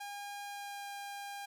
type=tone with pitch glide; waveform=sawtooth; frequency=811 to 804.9 Hz; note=G#5 to G5; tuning=-41 to +46 cents; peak=-38 dBFS; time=0-1.46 s; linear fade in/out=10 ms; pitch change=-13 cents; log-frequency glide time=0.41-0.88 s; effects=none